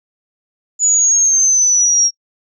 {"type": "exponential sweep", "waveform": "sine", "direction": "down", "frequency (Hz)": [6950, 5588], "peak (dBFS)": -9, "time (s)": [0.79, 2.11], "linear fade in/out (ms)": 50, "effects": ["noise-tail reverb RT60 0.1 s tail -26 dB re dry"]}